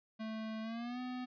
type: tone with pitch glide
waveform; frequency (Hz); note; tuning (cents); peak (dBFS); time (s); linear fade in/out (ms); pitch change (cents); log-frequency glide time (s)
square; 220 to 251.3; A3 to B3; 0 to +30; -40; 0.19-1.26; 20; +230; 0.62-1
effects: resampled to 11025 Hz